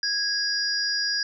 sine tone cluster, 1653 / 4898 / 5580 Hz, G#6 / D#8 / F8, -9 / -28 / -2 cents, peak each -28 / -25 / -32 dBFS, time 0.03-1.23 s, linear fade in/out 2 ms, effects none

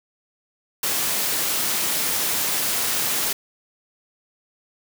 white high-pass noise, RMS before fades -23 dBFS, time 0.83-3.33 s, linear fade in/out 5 ms, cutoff 110 Hz, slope 12 dB/octave, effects none

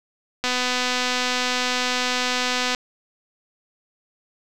click train, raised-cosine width 0.2 ms, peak -6 dBFS, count 578, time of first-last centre 0.44-2.748 s, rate 250 Hz, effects none

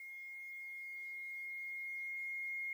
sine tone with level ramp, 2142 Hz, C7, 40 cents sharp, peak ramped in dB -47 to -38 dBFS, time 0-2.73 s, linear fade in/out 2 ms, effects 11-bit

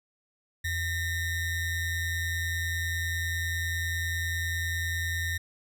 square ring-modulated tone, 950 Hz, A#5, 33 cents sharp, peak -26 dBFS, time 0.64-5.38 s, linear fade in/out 10 ms, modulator 865 Hz, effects none

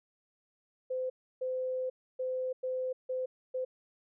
sine tone bursts at uneven times, 513 Hz, C5, 34 cents flat, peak -31 dBFS, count 6, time 0.9-1.1 / 1.41-1.9 / 2.19-2.53 / 2.63-2.93 / 3.09-3.26 / 3.54-3.65 s, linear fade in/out 10 ms, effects none

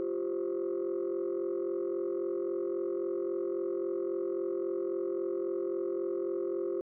sine chord, F suspended second, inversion none, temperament just, 349.2 / 392.9 / 523.8 Hz, F4 / G4 / C5, 0 / +4 / +2 cents, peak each -32 / -33 / -37 dBFS, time 0-6.81 s, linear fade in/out 0 ms, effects tanh soft clip ceiling -26 dBFS

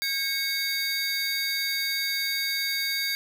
square tone cluster, 1613 / 2201 / 3767 / 4650 Hz, G6 / C#7 / A#7 / D8, +49 / -13 / +17 / -18 cents, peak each -35 / -31 / -34 / -30 dBFS, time 0.02-3.15 s, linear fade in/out 0 ms, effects none

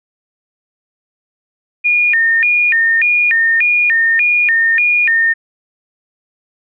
sine tone with vibrato, 2108 Hz, C7, 12 cents sharp, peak -9 dBFS, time 1.84-5.34 s, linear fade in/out 20 ms, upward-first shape square, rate 1.7 Hz, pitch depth 250 cents each way, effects none

